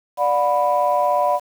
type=chord; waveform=sine; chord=B minor; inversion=first; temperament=equal with one note detuned; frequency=587.3 / 724.3 / 987.8 Hz; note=D5 / F#5 / B5; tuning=0 / -37 / 0 cents; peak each=-19 dBFS; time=0.17-1.4 s; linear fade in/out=50 ms; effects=tanh soft clip ceiling -7 dBFS + 7-bit